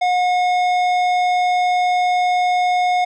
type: tone with tanh clipping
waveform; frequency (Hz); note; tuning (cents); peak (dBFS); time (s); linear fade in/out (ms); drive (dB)
sine; 723; F#5; -40; -16; 0.01-3.05; 10; 13
effects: none